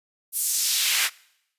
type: noise with high-pass filter sweep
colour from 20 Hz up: pink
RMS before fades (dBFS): -23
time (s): 0.32-1.1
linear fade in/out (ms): 50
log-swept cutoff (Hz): 11000 to 1700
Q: 1.3
effects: noise-tail reverb RT60 0.8 s tail -24 dB re dry + resampled to 32000 Hz